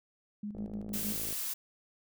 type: tone with tremolo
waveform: sine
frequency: 207.7 Hz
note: G#3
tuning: in tune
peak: -35 dBFS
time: 0.43-1.16 s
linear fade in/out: 5 ms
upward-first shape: square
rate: 6.5 Hz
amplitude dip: 60%
type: click train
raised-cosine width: 2 ms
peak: -32 dBFS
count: 43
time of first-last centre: 0.55-1.326 s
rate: 54.1 Hz
type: noise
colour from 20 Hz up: blue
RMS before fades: -36 dBFS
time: 0.93-1.54 s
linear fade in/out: 10 ms
effects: none